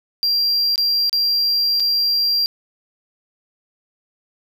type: tone with dropouts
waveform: triangle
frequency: 4748 Hz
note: D8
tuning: 18 cents sharp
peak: -14 dBFS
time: 0.23-2.46 s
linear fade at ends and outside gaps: 0 ms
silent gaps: 0.758-0.779 / 1.095-1.129 / 1.799-1.803 s
effects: none